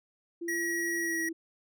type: tone with pitch glide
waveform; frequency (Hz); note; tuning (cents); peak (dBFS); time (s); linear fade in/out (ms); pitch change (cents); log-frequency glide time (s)
sine; 340.2 to 328.6; F4 to E4; -45 to -5; -34; 0.41-1.33; 10; -60; 0.97-1.21
type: tone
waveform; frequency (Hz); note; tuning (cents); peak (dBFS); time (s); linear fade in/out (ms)
square; 1911; A#6; +43; -31; 0.48-1.29; 5
effects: none